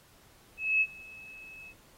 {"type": "tone with ADSR envelope", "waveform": "sine", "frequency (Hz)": 2586, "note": "E7", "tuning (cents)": -34, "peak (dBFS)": -21, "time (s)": [0.57, 1.74], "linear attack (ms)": 240, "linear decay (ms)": 52, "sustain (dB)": -24, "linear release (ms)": 50, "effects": ["pink hiss -60 dBFS RMS until 1.97 s", "AAC 48 kbps"]}